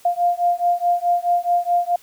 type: beating tone pair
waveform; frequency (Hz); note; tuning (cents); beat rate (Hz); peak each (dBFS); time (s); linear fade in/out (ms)
sine; 698.5 / 703.2; F5 / F5; 0 / +12; 4.7; -19; 0.05-1.96; 5
effects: white hiss -50 dBFS RMS until 2.02 s